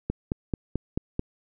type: click train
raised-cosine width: 3 ms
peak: -13 dBFS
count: 6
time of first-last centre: 0.1-1.194 s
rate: 4.57 Hz
effects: none